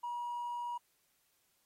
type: tone with hard clipping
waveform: triangle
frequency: 960 Hz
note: B5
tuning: 49 cents flat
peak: -36 dBFS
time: 0.03-0.78 s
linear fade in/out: 10 ms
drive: 2 dB
effects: white hiss -75 dBFS RMS until 1.65 s + AAC 48 kbps